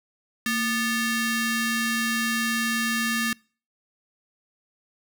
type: ring-modulated tone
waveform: sawtooth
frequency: 987.8 Hz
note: B5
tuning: in tune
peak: -16 dBFS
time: 0.46-3.33 s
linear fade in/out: 2 ms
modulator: 758 Hz
effects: noise-tail reverb RT60 0.4 s tail -26 dB re dry